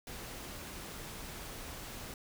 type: noise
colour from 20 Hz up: pink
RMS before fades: -45 dBFS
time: 0.07-2.14 s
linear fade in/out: 2 ms
effects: none